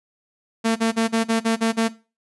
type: tone bursts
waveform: sawtooth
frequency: 226.2 Hz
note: A3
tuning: 48 cents sharp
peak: -13 dBFS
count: 8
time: 0.64-1.887 s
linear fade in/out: 20 ms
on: 120 ms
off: 41 ms
effects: noise-tail reverb RT60 0.3 s tail -17 dB re dry + resampled to 24000 Hz